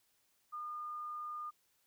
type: tone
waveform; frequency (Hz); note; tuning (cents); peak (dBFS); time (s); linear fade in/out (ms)
sine; 1215; D#6; -42; -40; 0.52-1.51; 20
effects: white hiss -75 dBFS RMS until 1.86 s